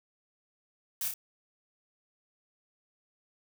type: noise with echo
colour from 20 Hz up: blue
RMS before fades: -33 dBFS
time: 1.01-1.08 s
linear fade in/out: 2 ms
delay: 30 ms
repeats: 2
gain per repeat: -4 dB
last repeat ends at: 1.14 s
effects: none